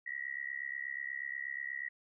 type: tone with amplitude modulation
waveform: sine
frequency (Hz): 1922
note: B6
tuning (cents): -48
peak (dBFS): -33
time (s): 0.06-1.89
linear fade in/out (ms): 10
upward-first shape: sine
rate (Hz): 68.3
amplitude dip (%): 100
effects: none